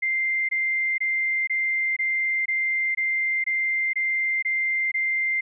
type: tone bursts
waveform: sine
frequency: 2093 Hz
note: C7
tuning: in tune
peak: -21 dBFS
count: 11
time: 0.02-5.41 s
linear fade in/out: 10 ms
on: 470 ms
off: 22 ms
effects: none